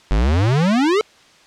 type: exponential sweep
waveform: square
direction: up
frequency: 46.01 to 447.2 Hz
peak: -14 dBFS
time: 0.11-1.01 s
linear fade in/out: 0 ms
effects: white hiss -49 dBFS RMS until 1.46 s + low-pass 5000 Hz 12 dB/octave